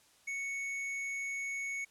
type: tone with tanh clipping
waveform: sine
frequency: 2217 Hz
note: C#7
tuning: in tune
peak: -37 dBFS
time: 0.27-1.85 s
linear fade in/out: 10 ms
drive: 11 dB
effects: white hiss -65 dBFS RMS until 1.9 s + low-pass 10000 Hz 12 dB/octave